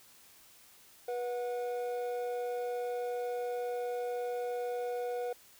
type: tone pair together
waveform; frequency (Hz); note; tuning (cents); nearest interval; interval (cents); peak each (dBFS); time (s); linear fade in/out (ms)
triangle; 487.2 / 730; B4 / F#5; -24 / -24; perfect fifth; 700; -32 / -38; 1.08-5.33; 5
effects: white hiss -59 dBFS RMS until 5.59 s